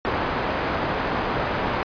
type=low-pass noise; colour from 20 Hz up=white; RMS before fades=-25 dBFS; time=0.05-1.83 s; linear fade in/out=0 ms; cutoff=1200 Hz; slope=12 dB/octave; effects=resampled to 11025 Hz